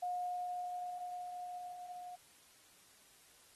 sine tone with level ramp, 718 Hz, F5, 48 cents sharp, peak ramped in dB -35 to -46 dBFS, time 0.02-2.16 s, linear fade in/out 10 ms, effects white hiss -64 dBFS RMS until 3.55 s + AAC 32 kbps

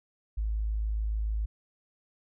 sine tone, 53.5 Hz, A1, 48 cents flat, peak -27 dBFS, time 0.37-1.46 s, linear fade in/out 10 ms, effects none

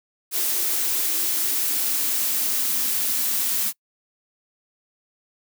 blue noise with high-pass filter sweep, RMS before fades -23 dBFS, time 0.31-3.73 s, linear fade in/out 50 ms, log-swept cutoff 360 to 210 Hz, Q 6.8, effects noise-tail reverb RT60 0.1 s tail -25 dB re dry

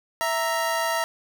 25% pulse tone pair together, 659.2 / 932.3 Hz, E5 / A#5, 0 / 0 cents, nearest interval tritone, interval 600 cents, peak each -22 dBFS, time 0.21-1.04 s, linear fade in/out 0 ms, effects none

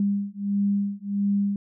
sine beating tone pair, 200.3 / 201.8 Hz, G3 / G#3, +38 / -49 cents, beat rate 1.5 Hz, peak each -25 dBFS, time 0-1.56 s, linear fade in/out 2 ms, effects none

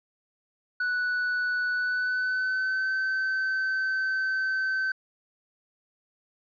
triangle tone with pitch glide, 1480 to 1538.4 Hz, F#6 to G6, 0 to -33 cents, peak -23 dBFS, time 0.8-4.92 s, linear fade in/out 5 ms, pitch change +67 cents, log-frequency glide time 1.72-2.92 s, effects resampled to 11025 Hz

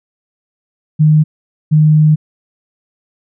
sine tone pair in turn, 153.6 / 153.6 Hz, D#3 / D#3, -22 / -22 cents, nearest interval unison, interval 0 cents, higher neither, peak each -5 dBFS, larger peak neither, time 0.99-1.24 / 1.71-2.16 s, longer second, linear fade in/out 20 ms, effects none

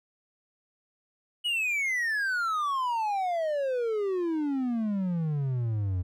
triangle exponential sweep, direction down, 2960 to 87.31 Hz, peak -24 dBFS, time 1.44-6.03 s, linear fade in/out 20 ms, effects none

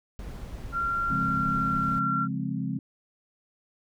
brown noise, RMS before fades -38 dBFS, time 0.19-1.99 s, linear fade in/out 0 ms
sine tone with pitch glide, 1377 to 1367.5 Hz, F6 to F6, -25 to -37 cents, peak -25 dBFS, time 0.72-2.28 s, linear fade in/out 50 ms, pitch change -12 cents, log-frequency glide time 1.19-1.82 s
sine chord, Db major seventh, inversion none, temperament equal, 138.59 / 174.61 / 207.7 / 261.6 Hz, Db3 / F3 / Ab3 / C4, 0 / 0 / 0 / 0 cents, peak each -33 dBFS, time 1.1-2.79 s, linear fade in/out 5 ms
effects none

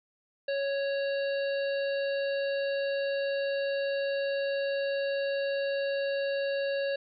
harmonic tone with a mistuned harmonic, 554.4 Hz, C#5, in tune, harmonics 1 / 3 / 5 / 7 / 8, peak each -28 / -38 / -42 / -45 / -46 dBFS, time 0.48-6.96 s, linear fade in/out 5 ms, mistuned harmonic 8, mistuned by +30 cents, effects none

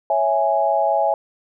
sine chord, C# minor, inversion none, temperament equal, 554.4 / 659.3 / 830.6 Hz, C#5 / E5 / G#5, 0 / 0 / 0 cents, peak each -22 / -19 / -19 dBFS, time 0.1-1.14 s, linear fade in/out 2 ms, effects none

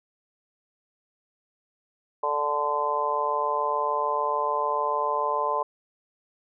harmonic tone, 146.83 Hz, D3, in tune, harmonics 3 / 4 / 5 / 6 / 7, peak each -32 / -30 / -36 / -29 / -26 dBFS, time 2.23-5.63 s, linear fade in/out 5 ms, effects none

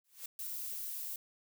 blue noise with exponential growth, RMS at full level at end -40 dBFS, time 0.04-0.26 s, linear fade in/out 5 ms, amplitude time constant 46 ms
violet noise, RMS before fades -41 dBFS, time 0.39-1.16 s, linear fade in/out 2 ms
effects none

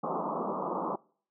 white band-pass noise, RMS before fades -33 dBFS, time 0.03-0.96 s, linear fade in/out 10 ms, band 160 to 1200 Hz, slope 96 dB/octave, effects noise-tail reverb RT60 0.5 s tail -24 dB re dry

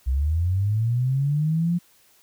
sine linear sweep, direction up, 61.74 to 176.7 Hz, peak -19 dBFS, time 0.06-1.79 s, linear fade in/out 20 ms, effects white hiss -58 dBFS RMS until 2.22 s

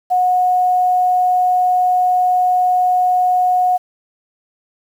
sine tone, 729 Hz, F#5, 26 cents flat, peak -11 dBFS, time 0.1-3.78 s, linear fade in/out 20 ms, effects 7-bit

